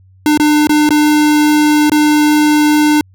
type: tone with dropouts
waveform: square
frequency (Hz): 300.4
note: D4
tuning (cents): +39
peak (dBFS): -8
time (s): 0.26-3.01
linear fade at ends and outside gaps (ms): 1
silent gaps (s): 0.375-0.398 / 0.671-0.694 / 0.891-0.906 / 1.897-1.918
effects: added 94 Hz sine -42 dBFS peak until 3.14 s